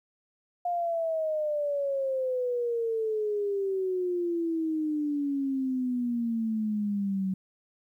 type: exponential sweep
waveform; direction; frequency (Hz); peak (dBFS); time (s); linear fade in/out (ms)
sine; down; 710 to 187.5; -26; 0.65-7.34; 5
effects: 11-bit